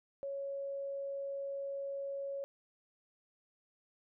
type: tone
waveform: sine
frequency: 554.4 Hz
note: C#5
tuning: in tune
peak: -37 dBFS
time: 0.23-2.44 s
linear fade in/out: 0 ms
effects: none